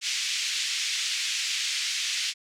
pink band-pass noise, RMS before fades -29 dBFS, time 0.01-2.34 s, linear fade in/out 50 ms, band 2300 to 7000 Hz, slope 24 dB/octave, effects none

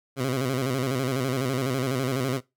15% pulse tone with vibrato, 130.6 Hz, C3, 3 cents flat, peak -18 dBFS, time 0.16-2.41 s, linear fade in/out 50 ms, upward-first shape square, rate 12 Hz, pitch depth 77 cents each way, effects noise-tail reverb RT60 0.2 s tail -20 dB re dry

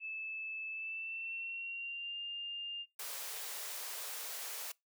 sine tone with pitch glide, 2619 to 2807 Hz, E7 to F7, -12 to +8 cents, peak -39 dBFS, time 0-2.86 s, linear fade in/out 50 ms, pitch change +120 cents, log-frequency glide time 0.7-2.17 s
white high-pass noise, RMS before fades -43 dBFS, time 2.99-4.72 s, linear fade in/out 5 ms, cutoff 400 Hz, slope 96 dB/octave
effects noise-tail reverb RT60 0.2 s tail -24 dB re dry

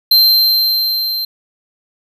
square tone with level ramp, 4135 Hz, C8, 21 cents flat, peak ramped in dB -6 to -18 dBFS, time 0.11-1.25 s, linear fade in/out 5 ms, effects none

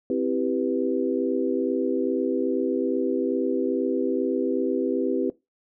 sine chord, C major seventh, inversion none, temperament equal, 261.6 / 329.6 / 392 / 493.9 Hz, C4 / E4 / G4 / B4, 0 / 0 / 0 / 0 cents, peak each -26 / -28 / -27 / -28 dBFS, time 0.1-5.3 s, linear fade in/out 2 ms, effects noise-tail reverb RT60 0.2 s tail -19 dB re dry

